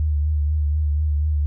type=tone with vibrato; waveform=sine; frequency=75 Hz; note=D2; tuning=37 cents sharp; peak=-17 dBFS; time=0-1.46 s; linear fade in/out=0 ms; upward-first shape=triangle; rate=4.1 Hz; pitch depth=56 cents each way; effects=none